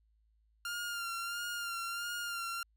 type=tone with vibrato; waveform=sawtooth; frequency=1396.9 Hz; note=F6; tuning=in tune; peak=-33 dBFS; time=0.65-2.63 s; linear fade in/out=2 ms; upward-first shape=sine; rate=1.5 Hz; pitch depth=36 cents each way; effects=added 54 Hz sine -68 dBFS peak until 2.76 s